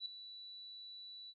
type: tone with ADSR envelope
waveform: sine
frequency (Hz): 3951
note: B7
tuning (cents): 0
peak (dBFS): -37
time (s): 0-1.34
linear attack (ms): 58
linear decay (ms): 3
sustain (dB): -12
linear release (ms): 47
effects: none